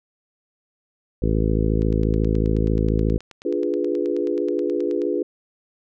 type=harmonic tone; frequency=54.1 Hz; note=A1; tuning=29 cents flat; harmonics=1 / 2 / 3 / 4 / 5 / 6 / 7 / 8 / 9; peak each=-21 / -24 / -26 / -27 / -28 / -29 / -29 / -30 / -31 dBFS; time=1.22-3.18 s; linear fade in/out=5 ms
type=click train; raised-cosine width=0.2 ms; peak=-25 dBFS; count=31; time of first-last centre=1.82-5.018 s; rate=9.38 Hz
type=chord; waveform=sine; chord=D diminished seventh; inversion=none; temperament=equal; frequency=293.7 / 349.2 / 415.3 / 493.9 Hz; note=D4 / F4 / Ab4 / Cb5; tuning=0 / 0 / 0 / 0 cents; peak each=-26 / -24 / -25 / -27 dBFS; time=3.45-5.23 s; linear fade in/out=5 ms
effects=none